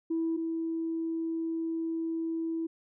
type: tone pair in turn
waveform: sine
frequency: 327.6 / 327.6 Hz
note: E4 / E4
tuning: -11 / -11 cents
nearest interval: unison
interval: 0 cents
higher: neither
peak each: -26 / -29 dBFS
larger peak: first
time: 0.1-0.37 / 0.37-2.67 s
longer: second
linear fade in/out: 10 ms
effects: tanh soft clip ceiling -23 dBFS